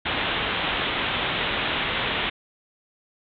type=low-pass noise; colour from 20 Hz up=white; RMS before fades=-26 dBFS; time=0.05-2.3 s; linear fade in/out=10 ms; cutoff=3700 Hz; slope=96 dB/octave; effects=none